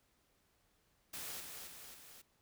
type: noise with echo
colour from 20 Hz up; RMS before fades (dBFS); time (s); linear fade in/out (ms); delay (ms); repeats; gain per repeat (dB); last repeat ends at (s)
white; -45; 1.13-1.41; 10; 270; 3; -4; 2.22
effects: pink hiss -75 dBFS RMS until 2.41 s